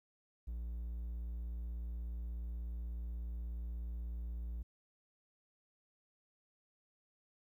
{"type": "tone", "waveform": "triangle", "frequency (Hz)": 58.27, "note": "A#1", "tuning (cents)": 0, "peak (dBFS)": -37, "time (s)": [0.47, 4.63], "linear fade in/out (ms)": 10, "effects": ["13-bit"]}